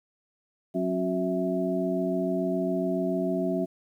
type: tone cluster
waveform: sine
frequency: 183.8 / 270.8 / 365.5 / 655 Hz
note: F#3 / C#4 / F#4 / E5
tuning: -11 / -40 / -21 / -11 cents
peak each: -30 dBFS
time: 0.74-3.66 s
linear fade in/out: 20 ms
effects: 10-bit